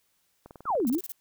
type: click train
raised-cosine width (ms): 1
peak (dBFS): -31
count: 11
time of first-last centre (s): 0.46-0.948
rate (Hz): 20.5
type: exponential two-way sweep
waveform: sine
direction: down then up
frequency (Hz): 1500 to 217.6 to 406.2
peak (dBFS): -23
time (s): 0.65-1.01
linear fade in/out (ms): 50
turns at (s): 0.88
type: noise bursts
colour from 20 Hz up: violet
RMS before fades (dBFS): -37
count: 5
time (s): 0.87-1.12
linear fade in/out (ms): 0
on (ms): 26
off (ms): 30
effects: white hiss -71 dBFS RMS until 1.2 s